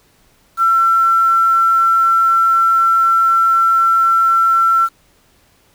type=tone with quantisation; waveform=sine; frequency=1348 Hz; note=E6; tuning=38 cents sharp; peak=-9 dBFS; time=0.57-4.89 s; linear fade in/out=50 ms; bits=6; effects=pink hiss -54 dBFS RMS until 5.74 s